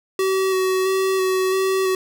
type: tone with vibrato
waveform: square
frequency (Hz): 378.5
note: F#4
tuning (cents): +39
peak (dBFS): -18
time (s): 0.19-1.95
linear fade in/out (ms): 2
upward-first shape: square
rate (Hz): 1.5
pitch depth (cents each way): 14
effects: none